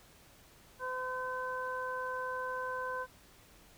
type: harmonic tone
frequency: 510 Hz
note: C5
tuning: 44 cents flat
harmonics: 1 / 2 / 3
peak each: -40 / -38 / -40 dBFS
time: 0.79-3.07 s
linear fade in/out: 50 ms
effects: pink hiss -60 dBFS RMS until 3.77 s